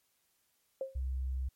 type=tone with exponential decay; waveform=sine; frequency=533 Hz; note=C5; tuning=32 cents sharp; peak=-30 dBFS; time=0.81-1 s; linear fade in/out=2 ms; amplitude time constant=41 ms
type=tone; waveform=sine; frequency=65 Hz; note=C2; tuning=11 cents flat; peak=-32 dBFS; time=0.95-1.49 s; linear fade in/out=10 ms
effects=white hiss -75 dBFS RMS until 1.55 s + MP3 64 kbps